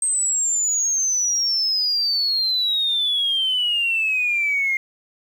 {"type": "exponential sweep", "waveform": "sine", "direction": "down", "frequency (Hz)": [8372, 2116], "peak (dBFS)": -17, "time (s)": [0.02, 4.77], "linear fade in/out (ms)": 2, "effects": ["tanh soft clip ceiling -13 dBFS", "8-bit"]}